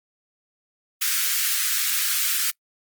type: high-pass noise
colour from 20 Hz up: white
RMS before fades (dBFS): -23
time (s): 1.01-2.51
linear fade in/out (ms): 10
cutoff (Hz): 1300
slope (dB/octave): 48
effects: noise-tail reverb RT60 0.1 s tail -25 dB re dry + Opus 24 kbps